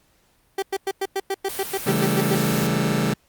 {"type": "tone bursts", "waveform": "30% pulse", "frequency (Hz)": 389, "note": "G4", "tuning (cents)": -13, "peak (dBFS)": -19, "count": 13, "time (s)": [0.58, 2.352], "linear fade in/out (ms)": 5, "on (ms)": 44, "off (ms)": 100}
{"type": "noise", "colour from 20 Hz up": "white", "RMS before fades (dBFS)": -32, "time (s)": [1.49, 2.67], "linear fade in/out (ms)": 2}
{"type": "chord", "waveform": "sawtooth", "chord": "A dominant seventh", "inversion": "first", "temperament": "just", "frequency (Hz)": [137.5, 165, 198, 220], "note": ["C#3", "E3", "G3", "A3"], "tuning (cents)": [-14, 2, 18, 0], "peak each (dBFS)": -21, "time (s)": [1.86, 3.14], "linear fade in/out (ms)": 10}
{"effects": ["pink hiss -62 dBFS RMS until 3.28 s", "Opus 48 kbps"]}